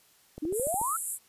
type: click train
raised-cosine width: 2 ms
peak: -27 dBFS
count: 7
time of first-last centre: 0.38-0.815 s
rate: 13.8 Hz
type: exponential sweep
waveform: sine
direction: up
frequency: 290.1 to 1396.9 Hz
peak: -28 dBFS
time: 0.42-0.97 s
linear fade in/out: 10 ms
type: band-pass noise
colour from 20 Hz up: white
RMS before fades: -35 dBFS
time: 0.52-1.19 s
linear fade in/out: 50 ms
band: 7500 to 12000 Hz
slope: 96 dB/octave
effects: white hiss -62 dBFS RMS until 1.28 s + resampled to 32000 Hz